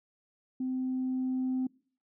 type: tone with level ramp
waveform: sine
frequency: 257.9 Hz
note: C4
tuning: 25 cents flat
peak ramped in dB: -29 to -26 dBFS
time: 0.6-1.67 s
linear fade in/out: 5 ms
effects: noise-tail reverb RT60 0.5 s tail -25 dB re dry + tanh soft clip ceiling -25 dBFS